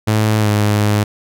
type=tone with pitch glide; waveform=sawtooth; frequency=108.1 to 104.54 Hz; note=A2 to G#2; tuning=-30 to +12 cents; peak=-8 dBFS; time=0.07-1.04 s; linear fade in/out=10 ms; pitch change=-58 cents; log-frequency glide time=0.4-0.48 s; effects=none